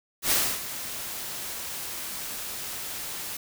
white noise with ADSR envelope, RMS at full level -22 dBFS, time 0.22-3.37 s, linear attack 92 ms, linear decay 280 ms, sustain -13 dB, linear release 4 ms, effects none

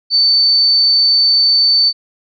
sine tone, 4534 Hz, C#8, 38 cents sharp, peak -8 dBFS, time 0.1-1.93 s, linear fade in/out 50 ms, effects none

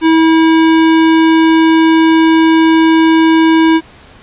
square tone, 323.3 Hz, E4, 34 cents flat, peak -6 dBFS, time 0.01-3.81 s, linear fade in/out 50 ms, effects pink hiss -39 dBFS RMS until 4.22 s + resampled to 8000 Hz

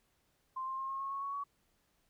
sine tone with pitch steps, 1046.5 / 1057.4 / 1068.5 / 1079.7 / 1090.9 / 1102.3 / 1113.9 / 1125.5 Hz, C6 / C6 / C6 / C#6 / C#6 / C#6 / C#6 / C#6, 0 / +18 / +36 / -46 / -28 / -10 / +8 / +26 cents, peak -36 dBFS, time 0.56-1.44 s, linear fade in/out 10 ms, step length 110 ms, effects pink hiss -75 dBFS RMS until 2.09 s

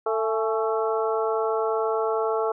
harmonic tone with a mistuned harmonic, 222.2 Hz, A3, 17 cents sharp, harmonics 2 / 3 / 4 / 5 / 6, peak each -24 / -29 / -30 / -32 / -32 dBFS, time 0.06-2.52 s, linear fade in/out 5 ms, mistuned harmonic 4, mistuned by -69 cents, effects none

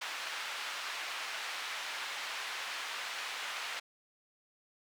white band-pass noise, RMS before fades -40 dBFS, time 0.01-3.8 s, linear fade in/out 10 ms, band 910 to 3000 Hz, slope 12 dB/octave, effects none

